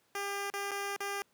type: tone with dropouts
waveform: 10% pulse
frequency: 400.5 Hz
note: G4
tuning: 37 cents sharp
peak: -26 dBFS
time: 0.15-1.22 s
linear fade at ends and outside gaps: 1 ms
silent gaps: 0.501-0.538 / 0.71-0.715 / 0.964-1.004 s
effects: pink hiss -71 dBFS RMS until 1.33 s + high-pass 150 Hz 12 dB/octave